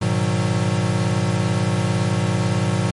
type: chord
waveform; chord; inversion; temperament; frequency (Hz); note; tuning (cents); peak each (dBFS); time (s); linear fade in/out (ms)
square; G# minor seventh; none; equal with one note detuned; 103.83 / 121.77 / 155.56 / 185; G#2 / B2 / D#3 / F#3; 0 / -24 / 0 / 0; -23 / -23 / -26 / -24; 0.01-2.91; 10
effects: MP3 48 kbps